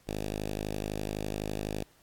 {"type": "tone with notch filter", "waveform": "5% pulse", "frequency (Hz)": 51.91, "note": "G#1", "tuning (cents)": 0, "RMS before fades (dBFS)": -35, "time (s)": [0.07, 1.84], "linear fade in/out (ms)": 10, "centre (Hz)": 1400, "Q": 1.4, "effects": ["pink hiss -64 dBFS RMS until 2.02 s", "AAC 64 kbps"]}